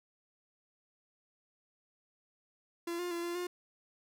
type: tone with pitch steps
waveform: 45% pulse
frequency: 341.4 / 354 / 341.9 / 345.6 / 355.8 Hz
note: F4 / F4 / F4 / F4 / F4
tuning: -39 / +23 / -37 / -18 / +32 cents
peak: -35 dBFS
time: 2.87-3.47 s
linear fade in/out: 5 ms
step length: 120 ms
effects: none